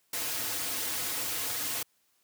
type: noise with comb filter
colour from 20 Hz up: white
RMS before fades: -33 dBFS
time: 0.13-1.83 s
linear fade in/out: 5 ms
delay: 5.1 ms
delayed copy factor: -0.65
effects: white hiss -71 dBFS RMS until 2.23 s + high-pass 100 Hz 12 dB/octave